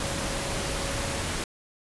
sine tone in noise, 554.4 Hz, C#5, in tune, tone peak -38 dBFS, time 0.02-1.2 s, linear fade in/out 2 ms, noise pink, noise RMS -30 dBFS, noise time 0-1.44 s, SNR -11 dB, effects resampled to 24000 Hz

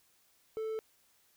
triangle tone, 440 Hz, A4, in tune, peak -32 dBFS, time 0.57-0.79 s, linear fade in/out 0 ms, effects white hiss -69 dBFS RMS until 1.36 s

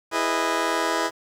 15% pulse chord, E major seventh, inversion none, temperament just, 329.6 / 412 / 494.4 / 618.1 Hz, E4 / G#4 / B4 / D#5, 0 / -14 / +2 / -12 cents, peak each -20 / -22 / -23 / -23 dBFS, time 0.11-1.11 s, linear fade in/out 50 ms, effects low-pass 9000 Hz 12 dB/octave + 8-bit

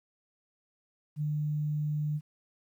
sine tone, 150 Hz, D3, 37 cents sharp, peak -28 dBFS, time 1.16-2.21 s, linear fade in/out 50 ms, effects 11-bit

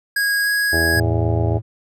square tone with pitch glide, 1645 to 1658.4 Hz, G#6 to G#6, -17 to -3 cents, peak -17 dBFS, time 0.16-1 s, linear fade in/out 5 ms, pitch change +14 cents, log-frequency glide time 0.43-0.49 s
harmonic tone, 82.41 Hz, E2, in tune, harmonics 1 / 2 / 3 / 4 / 5 / 6 / 7 / 8 / 9 / 10, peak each -22 / -32 / -33 / -24 / -26 / -37 / -30 / -28 / -37 / -32 dBFS, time 0.72-1.59 s, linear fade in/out 20 ms
triangle tone, 110 Hz, A2, in tune, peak -16 dBFS, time 0.93-1.62 s, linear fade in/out 50 ms
effects none

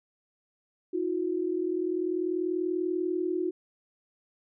sine tone pair together, 321.7 / 362 Hz, E4 / F#4, -42 / -38 cents, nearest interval major second, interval 204 cents, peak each -31 / -28 dBFS, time 0.93-3.51 s, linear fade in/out 10 ms, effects none

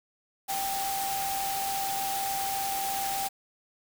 sine tone in noise, 784 Hz, G5, in tune, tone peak -30 dBFS, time 0.48-3.29 s, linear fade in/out 20 ms, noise white, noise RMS -34 dBFS, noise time 0.48-3.29 s, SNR +1 dB, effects none

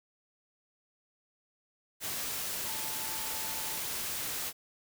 sine tone in noise, 880 Hz, A5, in tune, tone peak -46 dBFS, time 2.64-3.8 s, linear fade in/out 50 ms, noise white, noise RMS -36 dBFS, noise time 2-4.53 s, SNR -13 dB, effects none

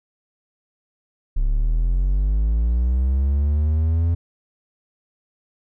triangle linear sweep, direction up, 33 to 85.5 Hz, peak -14 dBFS, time 1.36-4.15 s, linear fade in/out 10 ms, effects none

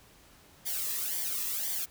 blue noise with flanger, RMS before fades -33 dBFS, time 0.65-1.86 s, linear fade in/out 20 ms, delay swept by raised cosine 0.74 to 1.36 ms, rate 1.9 Hz, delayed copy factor -0.75, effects pink hiss -58 dBFS RMS until 1.9 s

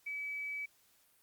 sine tone with quantisation, 2290 Hz, D7, 44 cents flat, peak -37 dBFS, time 0.06-0.66 s, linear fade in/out 10 ms, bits 11, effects white hiss -69 dBFS RMS until 1.22 s + Opus 48 kbps

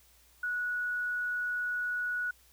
sine tone, 1466 Hz, F#6, 16 cents flat, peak -30 dBFS, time 0.43-2.31 s, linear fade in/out 5 ms, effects added 60 Hz sine -65 dBFS peak until 2.52 s + white hiss -63 dBFS RMS until 2.52 s

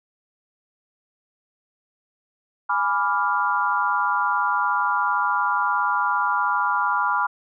sine chord, G# diminished seventh, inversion none, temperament equal, 830.6 / 987.8 / 1174.7 / 1396.9 Hz, G#5 / B5 / D6 / F6, 0 / 0 / 0 / 0 cents, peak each -27 / -23 / -25 / -24 dBFS, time 2.69-7.27 s, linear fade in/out 10 ms, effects none

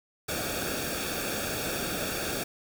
pink noise with comb filter, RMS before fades -32 dBFS, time 0.28-2.44 s, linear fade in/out 10 ms, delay 0.99 ms, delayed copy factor -0.75, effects none

